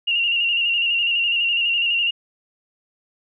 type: tone with vibrato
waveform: sine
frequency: 2794 Hz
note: F7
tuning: in tune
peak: -17 dBFS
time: 0.07-2.11 s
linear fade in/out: 10 ms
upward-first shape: square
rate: 12 Hz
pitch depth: 35 cents each way
effects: none